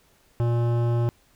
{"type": "tone with hard clipping", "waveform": "sine", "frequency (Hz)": 118.4, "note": "A#2", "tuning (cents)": 27, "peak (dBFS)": -22, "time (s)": [0.4, 1.09], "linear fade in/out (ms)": 0, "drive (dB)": 15, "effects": ["pink hiss -61 dBFS RMS until 1.35 s"]}